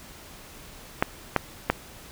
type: clicks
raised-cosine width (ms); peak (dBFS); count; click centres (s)
0.5; -4; 3; 1.025 / 1.363 / 1.7
effects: pink hiss -46 dBFS RMS until 2.11 s